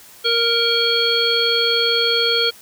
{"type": "harmonic tone with a mistuned harmonic", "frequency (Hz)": 466.2, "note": "A#4", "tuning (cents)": 0, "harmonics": [1, 3, 5, 7, 9], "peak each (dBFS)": [-21, -23, -27, -19, -20], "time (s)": [0.24, 2.51], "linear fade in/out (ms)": 20, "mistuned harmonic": 9, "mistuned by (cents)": 69, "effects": ["white hiss -44 dBFS RMS until 2.61 s"]}